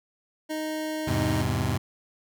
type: tone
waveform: 25% pulse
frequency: 311.1 Hz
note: D#4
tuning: in tune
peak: -25 dBFS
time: 0.49-1.43 s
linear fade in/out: 20 ms
type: chord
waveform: sawtooth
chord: E augmented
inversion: none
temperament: just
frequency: 82.41 / 103.01 / 128.76 Hz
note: E2 / G#2 / B#2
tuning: 0 / -14 / -27 cents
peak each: -26 / -24 / -24 dBFS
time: 1.07-1.78 s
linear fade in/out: 10 ms
effects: none